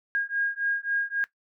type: beating tone pair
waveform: sine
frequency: 1626 / 1629.7 Hz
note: G#6 / G#6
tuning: -37 / -33 cents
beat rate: 3.7 Hz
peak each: -28 dBFS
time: 0.15-1.24 s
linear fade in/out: 0 ms
effects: noise-tail reverb RT60 0.1 s tail -17 dB re dry